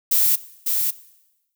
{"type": "noise with echo", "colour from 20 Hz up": "violet", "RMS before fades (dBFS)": -17, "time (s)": [0.11, 0.36], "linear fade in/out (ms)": 10, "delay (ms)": 550, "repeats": 1, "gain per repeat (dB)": -4, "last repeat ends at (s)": 0.91, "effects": ["noise-tail reverb RT60 1.0 s tail -19 dB re dry"]}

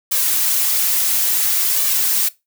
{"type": "noise with flanger", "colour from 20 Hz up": "blue", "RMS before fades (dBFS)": -17, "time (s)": [0.11, 2.29], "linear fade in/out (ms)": 10, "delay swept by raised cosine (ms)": [1.7, 7.7], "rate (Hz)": 0.58, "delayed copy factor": 0.5, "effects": ["noise-tail reverb RT60 0.2 s tail -19 dB re dry"]}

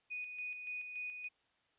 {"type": "tone with tremolo", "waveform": "sine", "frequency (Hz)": 2480, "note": "D#7", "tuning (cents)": -6, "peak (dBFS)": -39, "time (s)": [0.1, 1.29], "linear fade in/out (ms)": 20, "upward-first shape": "square", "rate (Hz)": 3.5, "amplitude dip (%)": 45, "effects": ["white hiss -75 dBFS RMS until 1.78 s", "resampled to 8000 Hz"]}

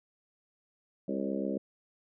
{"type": "harmonic tone with a mistuned harmonic", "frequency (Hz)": 67.4, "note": "C#2", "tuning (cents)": -48, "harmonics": [3, 4, 5, 6, 7, 8, 9], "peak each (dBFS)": [-35, -36, -38, -40, -41, -39, -44], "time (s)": [1.08, 1.58], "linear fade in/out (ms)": 5, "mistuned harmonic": 8, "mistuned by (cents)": 25, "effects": []}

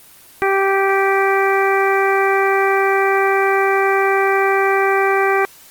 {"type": "harmonic tone", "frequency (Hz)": 390.3, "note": "G4", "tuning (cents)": -8, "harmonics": [1, 2, 3, 4, 5, 6], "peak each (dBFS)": [-16, -19, -21, -22, -23, -24], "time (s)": [0.42, 5.45], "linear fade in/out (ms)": 0, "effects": ["white hiss -44 dBFS RMS until 5.7 s", "Opus 24 kbps"]}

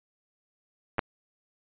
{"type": "clicks", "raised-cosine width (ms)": 0.5, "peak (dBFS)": [-15, -9], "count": 2, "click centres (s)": [0.983, 0.992], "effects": ["resampled to 8000 Hz"]}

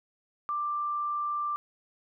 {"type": "tone", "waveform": "sine", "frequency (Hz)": 1181, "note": "D6", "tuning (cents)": 9, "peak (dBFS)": -28, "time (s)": [0.49, 1.56], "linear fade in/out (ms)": 0, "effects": []}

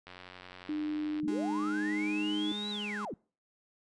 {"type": "click train", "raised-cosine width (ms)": 0.3, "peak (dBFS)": -31, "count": 104, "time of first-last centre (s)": [0.07, 1.199], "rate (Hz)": 91.2}
{"type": "tone with pitch glide", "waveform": "sine", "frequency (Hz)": [302.5, 308.1], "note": ["D#4", "D#4"], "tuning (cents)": [-49, -17], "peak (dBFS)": -31, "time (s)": [0.69, 2.52], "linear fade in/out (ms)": 2, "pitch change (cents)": 32, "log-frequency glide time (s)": [1.11, 1.93]}
{"type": "linear two-way sweep", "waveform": "sine", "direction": "up then down", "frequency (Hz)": [147, 3983, 147], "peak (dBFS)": -36, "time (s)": [1.23, 3.14], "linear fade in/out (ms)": 2, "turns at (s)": 2.7}
{"type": "tone", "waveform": "35% pulse", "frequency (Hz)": 207.7, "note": "G#3", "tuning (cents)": 0, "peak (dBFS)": -36, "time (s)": [1.28, 3.05], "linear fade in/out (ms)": 0}
{"effects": ["noise-tail reverb RT60 0.4 s tail -26 dB re dry", "resampled to 22050 Hz"]}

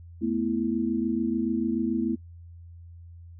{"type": "chord", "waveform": "sine", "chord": "A suspended second", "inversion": "none", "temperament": "equal", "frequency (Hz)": [220, 246.9, 329.6], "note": ["A3", "B3", "E4"], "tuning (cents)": [0, 0, 0], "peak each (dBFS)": -28, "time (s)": [0.21, 2.16], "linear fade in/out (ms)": 20, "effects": ["noise-tail reverb RT60 0.1 s tail -20 dB re dry", "added 85 Hz sine -43 dBFS peak until 3.39 s"]}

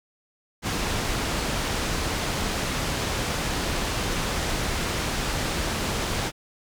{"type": "low-pass noise", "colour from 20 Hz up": "pink", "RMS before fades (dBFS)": -27, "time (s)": [0.62, 6.32], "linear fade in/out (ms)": 50, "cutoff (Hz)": 7800, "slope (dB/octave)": 12, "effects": []}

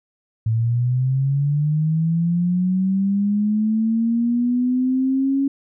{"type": "linear sweep", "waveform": "sine", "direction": "up", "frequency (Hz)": [110, 277], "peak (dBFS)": -16, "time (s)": [0.46, 5.48], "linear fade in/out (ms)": 5, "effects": []}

